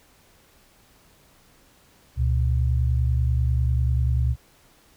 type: tone pair together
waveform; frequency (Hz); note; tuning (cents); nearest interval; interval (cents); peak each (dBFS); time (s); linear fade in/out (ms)
sine; 69.7 / 119.89; C#2 / A#2; +10 / +49; major sixth; 939; -20 / -23; 2.16-4.36; 50
effects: pink hiss -57 dBFS RMS until 4.96 s